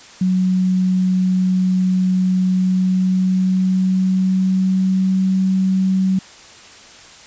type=tone with pitch glide; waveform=sine; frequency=185 to 189 Hz; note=F#3 to F#3; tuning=0 to +37 cents; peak=-13 dBFS; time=0.21-6.19 s; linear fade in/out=5 ms; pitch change=+37 cents; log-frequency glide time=2.5-5.3 s; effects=white hiss -41 dBFS RMS until 7.26 s + resampled to 16000 Hz